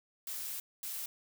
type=noise bursts at uneven times; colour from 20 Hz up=blue; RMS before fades=-40 dBFS; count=2; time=0.27-0.6 / 0.83-1.06 s; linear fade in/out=2 ms; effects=none